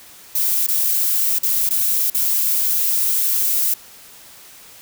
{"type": "noise with dropouts", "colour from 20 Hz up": "violet", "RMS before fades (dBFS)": -18, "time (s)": [0.35, 3.74], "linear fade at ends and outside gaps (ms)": 5, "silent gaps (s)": [[0.667, 0.684], [1.387, 1.43], [1.691, 1.706], [2.101, 2.145]], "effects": ["white hiss -43 dBFS RMS until 4.81 s"]}